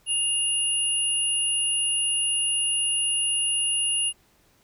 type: tone pair together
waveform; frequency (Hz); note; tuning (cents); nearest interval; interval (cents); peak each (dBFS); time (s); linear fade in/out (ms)
sine; 2824 / 10216; F7 / D#9; +19 / +45; octave + minor seventh; 2226; -25 / -24; 0.06-4.13; 50
effects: pink hiss -62 dBFS RMS until 4.63 s